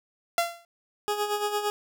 sawtooth tone with exponential decay, 684 Hz, F5, 36 cents flat, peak -15 dBFS, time 0.38-0.65 s, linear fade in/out 1 ms, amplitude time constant 58 ms
20% pulse tone with tremolo, 415.3 Hz, G#4, in tune, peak -19 dBFS, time 1.08-1.7 s, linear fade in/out 0 ms, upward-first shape sine, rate 8.8 Hz, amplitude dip 60%
effects none

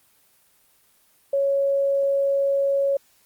sine tone, 554.4 Hz, C#5, in tune, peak -18 dBFS, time 1.33-2.97 s, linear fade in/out 5 ms, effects white hiss -60 dBFS RMS until 3.25 s + Opus 24 kbps

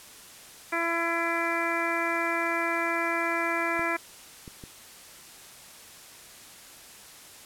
harmonic tone, 336.1 Hz, E4, 34 cents sharp, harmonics 1 / 2 / 3 / 4 / 5 / 6 / 7, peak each -33 / -33 / -33 / -33 / -33 / -33 / -33 dBFS, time 0.72-3.97 s, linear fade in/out 10 ms
clicks, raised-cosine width 3 ms, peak -29 dBFS, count 3, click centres 3.794 / 4.478 / 4.638 s
effects white hiss -48 dBFS RMS until 7.45 s + low-pass 12000 Hz 12 dB/octave

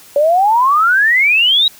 sine exponential sweep, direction up, 560 to 3899 Hz, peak -8 dBFS, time 0.16-1.68 s, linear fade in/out 2 ms, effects white hiss -41 dBFS RMS until 1.79 s

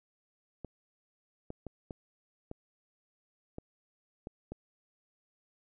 clicks, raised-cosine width 2 ms, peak -27 dBFS, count 8, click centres 0.647 / 1.504 / 1.667 / 1.908 / 2.514 / 3.584 / 4.271 / 4.52 s, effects none

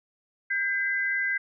sine tone pair together, 1592 / 2024 Hz, G6 / B6, +26 / +42 cents, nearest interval major third, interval 416 cents, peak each -27 dBFS, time 0.5-1.38 s, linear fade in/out 10 ms, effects none

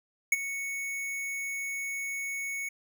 square tone with ADSR envelope, 2217 Hz, C#7, in tune, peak -19 dBFS, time 0.32-2.69 s, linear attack 4 ms, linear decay 28 ms, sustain -14 dB, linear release 7 ms, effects none

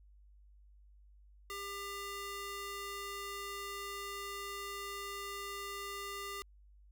square tone with high-pass filter, 399.5 Hz, G4, 33 cents sharp, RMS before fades -43 dBFS, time 1.5-6.42 s, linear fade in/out 0 ms, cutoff 850 Hz, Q 0.78, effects added 50 Hz sine -58 dBFS peak until 6.91 s

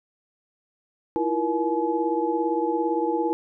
sine tone cluster, 324.7 / 342.3 / 474.5 / 851 Hz, E4 / F4 / A#4 / G#5, -26 / -35 / +31 / +42 cents, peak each -27 dBFS, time 1.16-3.33 s, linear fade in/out 0 ms, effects none

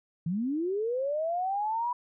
sine linear sweep, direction up, 155.56 to 987.8 Hz, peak -27 dBFS, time 0.26-1.93 s, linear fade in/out 5 ms, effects none

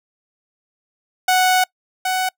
sawtooth tone pair in turn, 740 / 745.1 Hz, F#5 / F#5, 0 / +12 cents, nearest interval unison, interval 12 cents, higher second, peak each -9 / -14 dBFS, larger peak first, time 1.28-1.64 / 2.05-2.29 s, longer first, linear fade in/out 5 ms, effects noise-tail reverb RT60 0.1 s tail -25 dB re dry

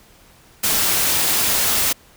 white noise, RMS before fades -18 dBFS, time 0.63-1.93 s, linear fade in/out 10 ms, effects pink hiss -50 dBFS RMS until 2.16 s

